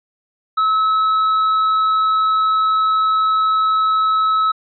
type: tone with tanh clipping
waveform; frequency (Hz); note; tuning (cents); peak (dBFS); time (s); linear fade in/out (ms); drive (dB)
sine; 1294; E6; -32; -14; 0.57-4.52; 10; 5
effects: resampled to 11025 Hz